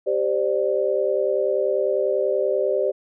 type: chord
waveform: sine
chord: G suspended fourth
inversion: none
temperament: equal with one note detuned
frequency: 392 / 523.3 / 593.5 Hz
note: G4 / C5 / D5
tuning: 0 / 0 / +18 cents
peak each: -23 dBFS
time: 0.06-2.92 s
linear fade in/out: 20 ms
effects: none